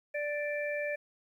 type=harmonic tone; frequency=587.3 Hz; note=D5; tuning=in tune; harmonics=1 / 3 / 4; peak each=-33 / -38 / -39 dBFS; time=0.14-0.96 s; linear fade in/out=10 ms; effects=11-bit

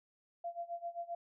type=tone with tremolo; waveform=sine; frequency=687 Hz; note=F5; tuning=29 cents flat; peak=-36 dBFS; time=0.44-1.15 s; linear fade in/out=5 ms; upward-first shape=sine; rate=7.6 Hz; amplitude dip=90%; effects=none

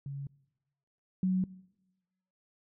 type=tone pair in turn; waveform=sine; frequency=139.3 / 185.94 Hz; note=C#3 / F#3; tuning=+9 / +9 cents; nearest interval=perfect fourth; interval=500 cents; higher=second; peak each=-36 / -25 dBFS; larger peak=second; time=0.06-0.27 / 1.23-1.44 s; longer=neither; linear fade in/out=2 ms; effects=noise-tail reverb RT60 1.0 s tail -22 dB re dry

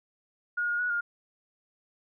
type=tone with pitch steps; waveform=sine; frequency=1436 / 1428 / 1465 / 1415 Hz; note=F6 / F6 / F#6 / F6; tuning=+48 / +38 / -18 / +22 cents; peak=-26 dBFS; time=0.57-1.01 s; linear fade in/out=10 ms; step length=110 ms; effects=none

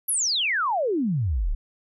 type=exponential sweep; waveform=sine; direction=down; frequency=11980 to 30.01 Hz; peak=-21 dBFS; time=0.08-1.55 s; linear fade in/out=10 ms; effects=none

